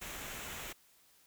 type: noise with comb filter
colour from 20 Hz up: pink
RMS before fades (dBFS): -44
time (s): 0.01-0.73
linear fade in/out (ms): 10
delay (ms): 0.21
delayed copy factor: -0.5
effects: white hiss -66 dBFS RMS until 1.26 s